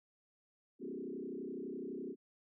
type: tone with frequency modulation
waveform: sine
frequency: 317.6 Hz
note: D#4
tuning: 36 cents sharp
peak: -40 dBFS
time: 0.79-2.16 s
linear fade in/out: 50 ms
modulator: 31.9 Hz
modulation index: 3
effects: none